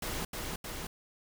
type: noise with echo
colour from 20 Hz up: pink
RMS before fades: -36 dBFS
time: 0.02-0.25 s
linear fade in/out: 5 ms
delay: 310 ms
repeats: 2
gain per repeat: -2 dB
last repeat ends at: 0.87 s
effects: none